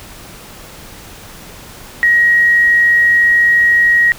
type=tone; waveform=sine; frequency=1894 Hz; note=A#6; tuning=27 cents sharp; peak=-7 dBFS; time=2.03-4.12 s; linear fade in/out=0 ms; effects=pink hiss -35 dBFS RMS until 4.18 s